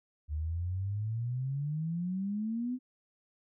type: exponential sweep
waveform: sine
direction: up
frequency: 73.4 to 257.7 Hz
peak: -31 dBFS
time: 0.28-2.79 s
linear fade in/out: 50 ms
effects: none